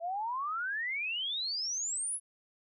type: exponential sweep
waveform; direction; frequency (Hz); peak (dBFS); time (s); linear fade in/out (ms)
sine; up; 654 to 10810; -32; 0-2.2; 50
effects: none